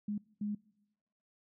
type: tone bursts at uneven times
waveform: sine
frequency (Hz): 207.7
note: G#3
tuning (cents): 0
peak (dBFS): -33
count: 2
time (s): 0.08-0.18 / 0.41-0.55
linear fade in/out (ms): 5
effects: noise-tail reverb RT60 1.0 s tail -24 dB re dry